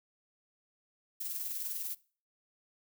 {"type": "noise with tremolo", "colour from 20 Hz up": "violet", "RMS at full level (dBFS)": -36, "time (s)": [1.2, 1.95], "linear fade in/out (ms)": 10, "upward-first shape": "sine", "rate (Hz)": 20, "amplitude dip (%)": 45, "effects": ["noise-tail reverb RT60 0.4 s tail -21 dB re dry"]}